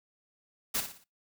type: noise with echo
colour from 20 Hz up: white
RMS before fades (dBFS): -30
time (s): 0.74-0.81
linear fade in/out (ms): 10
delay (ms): 58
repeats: 4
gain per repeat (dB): -8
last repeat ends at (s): 1.042
effects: noise-tail reverb RT60 0.2 s tail -21 dB re dry